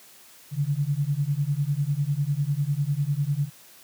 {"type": "beating tone pair", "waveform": "sine", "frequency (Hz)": [138.59, 148.59], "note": ["C#3", "D3"], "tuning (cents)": [0, 21], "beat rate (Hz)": 10, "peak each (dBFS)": -25, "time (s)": [0.51, 3.5], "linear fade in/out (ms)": 50, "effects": ["white hiss -51 dBFS RMS until 3.83 s", "high-pass 80 Hz 12 dB/octave"]}